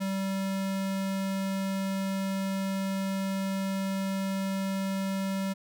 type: tone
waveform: square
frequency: 193.5 Hz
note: G3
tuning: 22 cents flat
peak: -29 dBFS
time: 0-5.54 s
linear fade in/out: 20 ms
effects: none